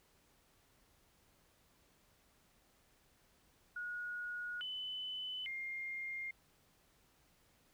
sine tone with pitch steps, 1449 / 3013 / 2118 Hz, F#6 / F#7 / C7, -37 / +31 / +21 cents, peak -40 dBFS, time 3.76-6.31 s, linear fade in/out 5 ms, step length 850 ms, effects pink hiss -71 dBFS RMS until 7.73 s

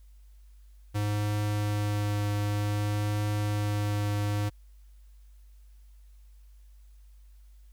square tone with vibrato, 103.83 Hz, G#2, in tune, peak -27 dBFS, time 0.94-4.5 s, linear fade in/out 20 ms, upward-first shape triangle, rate 0.54 Hz, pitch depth 12 cents each way, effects added 50 Hz sine -50 dBFS peak until 7.72 s + white hiss -71 dBFS RMS until 7.72 s

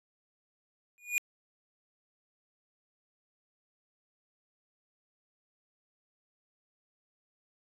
square tone with exponential growth, 2444 Hz, D#7, 32 cents flat, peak -24 dBFS, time 0.98-1.18 s, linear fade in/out 0 ms, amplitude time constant 42 ms, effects resampled to 32000 Hz

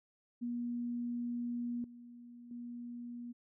sine tone with level steps, 240 Hz, B3, 49 cents flat, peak -35 / -50 / -42 dBFS, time 0.41-3.33 s, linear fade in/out 20 ms, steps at 1.84 / 2.51 s, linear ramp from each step 2 ms, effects none

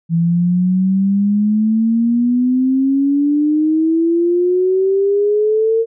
sine exponential sweep, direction up, 164.81 to 458.3 Hz, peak -11 dBFS, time 0.09-5.86 s, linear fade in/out 50 ms, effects none

